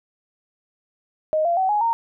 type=tone with pitch steps; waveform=sine; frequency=622.3 / 686.5 / 757.3 / 835.5 / 921.7 Hz; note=D#5 / F5 / F#5 / G#5 / A#5; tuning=0 / -30 / +40 / +10 / -20 cents; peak=-17 dBFS; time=1.33-1.93 s; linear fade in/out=0 ms; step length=120 ms; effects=none